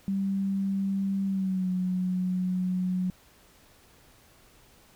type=tone with pitch glide; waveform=sine; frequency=195.2 to 183.18 Hz; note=G3 to F#3; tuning=-7 to -17 cents; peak=-25 dBFS; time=0.08-3.1 s; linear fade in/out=0 ms; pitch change=-110 cents; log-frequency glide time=1.26-1.7 s; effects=pink hiss -58 dBFS RMS until 4.95 s